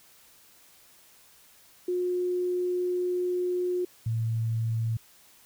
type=tone pair in turn; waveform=sine; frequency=359.5 / 113.24 Hz; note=F#4 / A#2; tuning=-50 / -50 cents; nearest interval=octave + minor sixth; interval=2000 cents; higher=first; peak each=-25 dBFS; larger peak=neither; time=1.88-3.85 / 4.06-4.97 s; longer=first; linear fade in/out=5 ms; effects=white hiss -57 dBFS RMS until 5.45 s